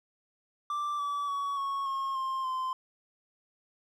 triangle tone with pitch steps, 1174.7 / 1150.5 / 1126.8 / 1103.7 / 1080.9 / 1058.7 / 1036.9 Hz, D6 / D6 / C#6 / C#6 / C#6 / C6 / C6, 0 / -36 / +28 / -8 / -44 / +20 / -16 cents, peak -28 dBFS, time 0.7-2.73 s, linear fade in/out 2 ms, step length 290 ms, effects none

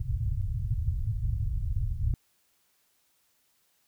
white low-pass noise, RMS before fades -29 dBFS, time 0-2.14 s, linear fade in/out 2 ms, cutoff 120 Hz, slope 48 dB/octave, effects white hiss -70 dBFS RMS until 3.87 s

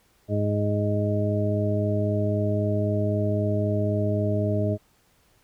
harmonic tone, 103.83 Hz, G#2, in tune, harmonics 1 / 2 / 3 / 4 / 6, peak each -24 / -29 / -31 / -31 / -28 dBFS, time 0.28-4.78 s, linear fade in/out 50 ms, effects pink hiss -63 dBFS RMS until 5.43 s

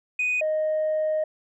sine tone pair in turn, 2489 / 621.1 Hz, D#7 / D#5, 0 / -3 cents, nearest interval 2 octaves, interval 2403 cents, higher first, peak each -20 dBFS, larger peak neither, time 0.19-0.41 / 0.41-1.24 s, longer second, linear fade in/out 5 ms, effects tanh soft clip ceiling -19 dBFS

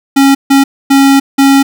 square tone bursts at uneven times, 274.4 Hz, C#4, 17 cents flat, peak -4 dBFS, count 4, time 0.16-0.35 / 0.5-0.64 / 0.9-1.2 / 1.38-1.63 s, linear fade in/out 10 ms, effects none

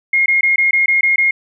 sine tone bursts, 2144 Hz, C7, 42 cents sharp, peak -10 dBFS, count 8, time 0.13-1.31 s, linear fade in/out 5 ms, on 130 ms, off 20 ms, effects none

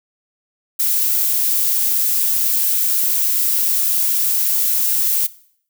violet noise, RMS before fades -17 dBFS, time 0.79-5.27 s, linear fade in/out 10 ms, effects noise-tail reverb RT60 0.6 s tail -19 dB re dry

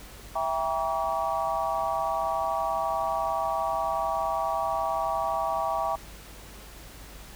sine chord, E diminished seventh, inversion none, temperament just, 659.3 / 791.1 / 949.3 / 1139.2 Hz, E5 / G5 / Bb5 / Db6, 0 / +16 / +31 / +47 cents, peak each -30 / -30 / -32 / -31 dBFS, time 0.35-5.96 s, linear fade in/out 10 ms, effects added 50 Hz sine -47 dBFS peak until 7.35 s + pink hiss -47 dBFS RMS until 7.35 s

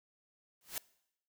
white noise with exponential growth, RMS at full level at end -35 dBFS, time 0.61-0.78 s, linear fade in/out 2 ms, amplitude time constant 36 ms, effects noise-tail reverb RT60 0.8 s tail -22 dB re dry

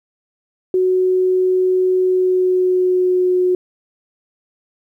sine tone with pitch glide, 370 to 364.1 Hz, F#4 to F#4, 0 to -28 cents, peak -12 dBFS, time 0.74-3.55 s, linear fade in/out 2 ms, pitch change -28 cents, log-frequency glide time 1.99-3.38 s, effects 9-bit

